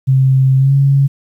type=tone with pitch glide; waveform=sine; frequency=132.6 to 138.31 Hz; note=C3 to C#3; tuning=+23 to -4 cents; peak=-7 dBFS; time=0.07-1.08 s; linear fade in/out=20 ms; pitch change=+73 cents; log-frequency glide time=0.57-0.73 s; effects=8-bit